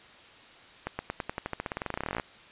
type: accelerating click train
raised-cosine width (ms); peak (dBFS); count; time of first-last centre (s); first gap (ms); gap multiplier
0.5; -16; 27; 0.87-2.198; 120; 0.92
effects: white hiss -52 dBFS RMS until 2.51 s + resampled to 8000 Hz